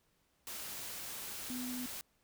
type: tone in noise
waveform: sine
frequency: 250 Hz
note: B3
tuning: 21 cents sharp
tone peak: -39 dBFS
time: 1.5-1.86 s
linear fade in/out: 0 ms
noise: white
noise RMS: -44 dBFS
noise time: 0.47-2.01 s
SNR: +2 dB
effects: pink hiss -75 dBFS RMS until 2.23 s